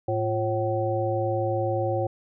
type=harmonic tone with a mistuned harmonic; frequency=108.6 Hz; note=A2; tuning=22 cents flat; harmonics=1 / 3 / 5 / 7; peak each=-28 / -29 / -27 / -30 dBFS; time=0.08-2.07 s; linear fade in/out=5 ms; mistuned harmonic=3; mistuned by=+120 cents; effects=none